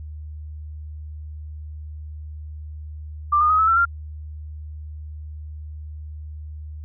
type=tone with pitch steps; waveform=sine; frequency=1183 / 1221.2 / 1260.6 / 1301.3 / 1343.3 / 1386.7 Hz; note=D6 / D#6 / D#6 / E6 / E6 / F6; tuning=+12 / -33 / +22 / -23 / +32 / -13 cents; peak=-14 dBFS; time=3.32-3.854 s; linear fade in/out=10 ms; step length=89 ms; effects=added 76 Hz sine -32 dBFS peak until 6.84 s